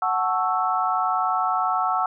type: chord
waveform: sine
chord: F# minor seventh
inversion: none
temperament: equal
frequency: 740 / 880 / 1108.7 / 1318.5 Hz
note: F#5 / A5 / C#6 / E6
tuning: 0 / 0 / 0 / 0 cents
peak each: -24 / -28 / -27 / -24 dBFS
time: 0.02-2.06 s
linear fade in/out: 2 ms
effects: none

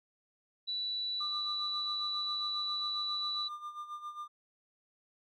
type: tone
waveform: sine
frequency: 3951 Hz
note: B7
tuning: in tune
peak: -33 dBFS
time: 0.67-3.49 s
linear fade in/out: 20 ms
type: tone with tremolo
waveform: triangle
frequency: 1200 Hz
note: D6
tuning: 37 cents sharp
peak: -36 dBFS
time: 1.2-4.28 s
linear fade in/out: 10 ms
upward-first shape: sine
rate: 7.4 Hz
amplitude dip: 70%
effects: none

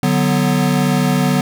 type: chord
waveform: square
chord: B minor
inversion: first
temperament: equal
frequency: 146.83 / 185 / 246.9 Hz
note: D3 / F#3 / B3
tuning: 0 / 0 / 0 cents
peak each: -18 dBFS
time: 0.03-1.41 s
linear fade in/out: 2 ms
effects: none

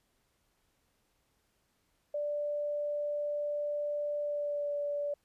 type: tone with pitch glide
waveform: sine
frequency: 587.3 to 579.5 Hz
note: D5 to D5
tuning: 0 to -23 cents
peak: -31 dBFS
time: 2.14-5.14 s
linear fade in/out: 5 ms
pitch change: -23 cents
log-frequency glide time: 4.2-4.74 s
effects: pink hiss -75 dBFS RMS until 5.24 s + resampled to 32000 Hz

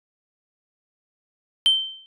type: tone with exponential decay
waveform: sine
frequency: 3110 Hz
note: G7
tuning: 14 cents flat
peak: -9 dBFS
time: 1.66-2.06 s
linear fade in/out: 0 ms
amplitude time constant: 86 ms
effects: tanh soft clip ceiling -11 dBFS

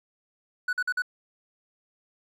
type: tone bursts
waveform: triangle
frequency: 1480 Hz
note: F#6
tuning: in tune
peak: -22 dBFS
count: 4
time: 0.68-1.021 s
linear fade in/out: 5 ms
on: 50 ms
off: 47 ms
effects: none

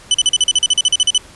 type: tone bursts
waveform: sawtooth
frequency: 3000 Hz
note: F#7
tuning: 23 cents sharp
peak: -6 dBFS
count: 15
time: 0.11-1.179 s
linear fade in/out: 2 ms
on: 33 ms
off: 41 ms
effects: pink hiss -41 dBFS RMS until 1.35 s + resampled to 24000 Hz

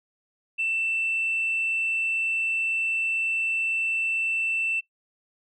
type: tone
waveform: sine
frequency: 2671 Hz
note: E7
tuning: 22 cents sharp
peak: -22 dBFS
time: 0.58-4.81 s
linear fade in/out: 20 ms
effects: noise-tail reverb RT60 0.1 s tail -21 dB re dry + tanh soft clip ceiling -19 dBFS

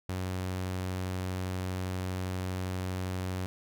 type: tone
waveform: sawtooth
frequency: 92.5 Hz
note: F#2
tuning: in tune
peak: -28 dBFS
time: 0.09-3.46 s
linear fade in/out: 0 ms
effects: none

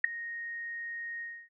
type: tone with ADSR envelope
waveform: sine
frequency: 1864.7 Hz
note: A#6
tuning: in tune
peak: -16 dBFS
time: 0.04-1.49 s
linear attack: 5 ms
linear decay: 5 ms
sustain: -20 dB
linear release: 280 ms
effects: none

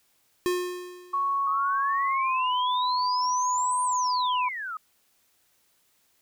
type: tone with exponential decay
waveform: square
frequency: 358.9 Hz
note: F4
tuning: 47 cents sharp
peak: -22 dBFS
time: 0.46-1.43 s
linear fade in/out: 0 ms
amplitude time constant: 210 ms
type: tone with pitch glide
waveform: sine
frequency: 1108.7 to 999.2 Hz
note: C#6 to B5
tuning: 0 to +20 cents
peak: -23 dBFS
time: 1.13-4.49 s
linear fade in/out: 10 ms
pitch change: -180 cents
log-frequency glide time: 2.02-2.52 s
type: exponential two-way sweep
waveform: sine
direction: up then down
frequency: 1225 to 8870 to 1225 Hz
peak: -31 dBFS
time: 1.47-4.77 s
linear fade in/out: 2 ms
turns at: 3.83 s
effects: white hiss -67 dBFS RMS until 6.21 s

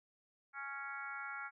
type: harmonic tone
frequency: 277.2 Hz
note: C#4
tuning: in tune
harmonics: 3 / 4 / 5 / 6 / 7 / 8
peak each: -51 / -53 / -44 / -50 / -54 / -50 dBFS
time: 0.53-1.51 s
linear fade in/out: 50 ms
effects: none

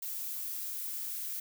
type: noise with high-pass filter sweep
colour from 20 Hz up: violet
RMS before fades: -38 dBFS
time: 0.02-1.4 s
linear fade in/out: 5 ms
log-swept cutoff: 700 to 1400 Hz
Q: 1.6
effects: none

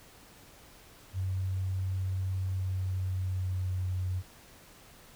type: tone with pitch glide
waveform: sine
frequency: 94.1 to 92.06 Hz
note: F#2 to F#2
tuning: +30 to -8 cents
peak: -29 dBFS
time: 1.13-4.23 s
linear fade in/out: 50 ms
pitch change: -38 cents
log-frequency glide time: 2.44-3.97 s
effects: pink hiss -55 dBFS RMS until 5.15 s

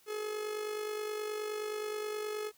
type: tone with amplitude modulation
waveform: 45% pulse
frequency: 424.9 Hz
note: G#4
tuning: 40 cents sharp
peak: -33 dBFS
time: 0.06-2.52 s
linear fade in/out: 50 ms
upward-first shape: sine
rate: 49.5 Hz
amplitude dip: 50%
effects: white hiss -65 dBFS RMS until 2.57 s

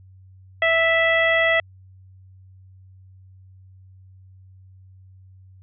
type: harmonic tone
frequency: 658 Hz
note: E5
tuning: 3 cents flat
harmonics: 1 / 2 / 3 / 4 / 5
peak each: -20 / -28 / -18 / -28 / -30 dBFS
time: 0.62-1.6 s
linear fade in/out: 2 ms
effects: added 94 Hz sine -45 dBFS peak until 5.62 s

